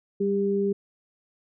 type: tone pair together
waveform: sine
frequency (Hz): 197.5 / 399.1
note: G3 / G4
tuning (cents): +13 / +31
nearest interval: octave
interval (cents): 1218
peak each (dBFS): -26 / -23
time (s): 0.2-0.73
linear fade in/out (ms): 10
effects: none